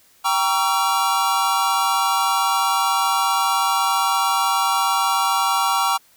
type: chord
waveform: square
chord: G diminished seventh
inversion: none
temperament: just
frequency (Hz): 784 / 940.8 / 1128.9 / 1354.7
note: G5 / Bb5 / Db6 / Fb6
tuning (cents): 0 / +16 / +31 / +47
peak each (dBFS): -24 / -23 / -23 / -24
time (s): 0.24-5.98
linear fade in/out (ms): 20
effects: white hiss -55 dBFS RMS until 6.16 s